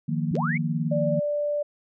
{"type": "chord", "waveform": "sine", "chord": "Eb suspended second", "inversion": "none", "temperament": "equal", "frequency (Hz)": [155.56, 174.61, 233.1], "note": ["Eb3", "F3", "Bb3"], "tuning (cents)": [0, 0, 0], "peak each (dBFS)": [-26, -29, -29], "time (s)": [0.08, 1.2], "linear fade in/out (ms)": 10}
{"type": "linear sweep", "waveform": "sine", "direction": "up", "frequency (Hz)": [49, 2310], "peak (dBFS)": -26, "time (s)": [0.31, 0.58], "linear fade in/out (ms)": 10}
{"type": "clicks", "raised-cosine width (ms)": 0.2, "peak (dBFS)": [-24, -31], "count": 2, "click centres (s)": [0.354, 0.365]}
{"type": "tone", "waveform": "sine", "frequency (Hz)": 587.3, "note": "D5", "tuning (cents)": 0, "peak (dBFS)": -23, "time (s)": [0.91, 1.63], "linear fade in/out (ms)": 10}
{"effects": []}